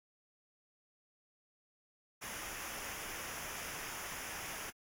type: noise with comb filter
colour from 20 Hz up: pink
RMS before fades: -44 dBFS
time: 2.21-4.71 s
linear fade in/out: 20 ms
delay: 0.24 ms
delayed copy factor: -0.7
effects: AAC 64 kbps